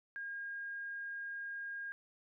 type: tone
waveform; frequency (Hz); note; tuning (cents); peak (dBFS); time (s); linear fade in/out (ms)
sine; 1621; G#6; -42; -40; 0.16-1.92; 0
effects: none